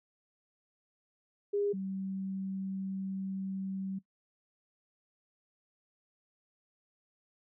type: tone pair in turn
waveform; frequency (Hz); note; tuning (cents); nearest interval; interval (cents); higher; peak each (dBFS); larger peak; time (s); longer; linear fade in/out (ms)
sine; 407 / 192.08; G#4 / G3; -35 / -35; octave + minor second; 1300; first; -28 / -34; first; 1.53-1.73 / 1.73-3.99; second; 10
effects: noise-tail reverb RT60 0.1 s tail -18 dB re dry